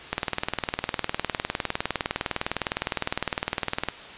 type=click train; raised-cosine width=0.3 ms; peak=-8 dBFS; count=75; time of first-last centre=0.13-3.886 s; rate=19.7 Hz; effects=white hiss -41 dBFS RMS until 4.17 s + resampled to 8000 Hz